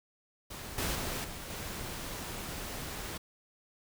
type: noise with level steps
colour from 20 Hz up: pink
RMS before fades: -43 / -33 / -36 / -43 / -40 dBFS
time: 0.5-3.18 s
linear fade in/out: 10 ms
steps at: 0.78 / 0.95 / 1.24 / 1.5 s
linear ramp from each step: 2 ms
effects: none